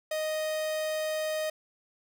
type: tone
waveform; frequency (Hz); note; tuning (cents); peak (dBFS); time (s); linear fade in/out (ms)
45% pulse; 622.3; D#5; 0; -29; 0.11-1.5; 5
effects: 10-bit